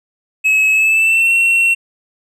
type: tone with pitch glide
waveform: triangle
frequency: 2573 to 2720 Hz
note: E7 to F7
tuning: -43 to -46 cents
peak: -8 dBFS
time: 0.44-1.75 s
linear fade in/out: 20 ms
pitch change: +97 cents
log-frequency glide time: 0.71-1.32 s
effects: none